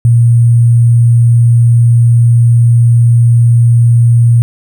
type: tone with sample-and-hold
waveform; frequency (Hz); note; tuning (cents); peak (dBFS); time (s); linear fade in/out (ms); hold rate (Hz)
sine; 117.8; A#2; +19; -3; 0.05-4.42; 0; 8820
effects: none